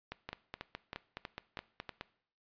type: two click trains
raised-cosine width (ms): 0.3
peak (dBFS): -24 / -24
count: 6 / 10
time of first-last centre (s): 0.29-1.893 / 0.12-2.011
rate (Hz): 3.12 / 4.76
effects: noise-tail reverb RT60 0.6 s tail -19 dB re dry + resampled to 11025 Hz